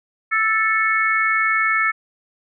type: harmonic tone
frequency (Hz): 440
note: A4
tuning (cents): 0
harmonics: 3 / 4 / 5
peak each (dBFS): -20 / -20 / -20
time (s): 0.31-1.92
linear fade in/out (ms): 20
effects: none